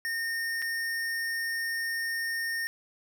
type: tone with dropouts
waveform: square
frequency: 1832 Hz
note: A#6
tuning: 31 cents flat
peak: -30 dBFS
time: 0.05-2.67 s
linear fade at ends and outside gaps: 0 ms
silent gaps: 0.619-0.623 s
effects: none